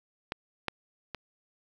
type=clicks; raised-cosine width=0.3 ms; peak=-16 / -13 / -20 dBFS; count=3; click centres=0.321 / 0.683 / 1.147 s; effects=8-bit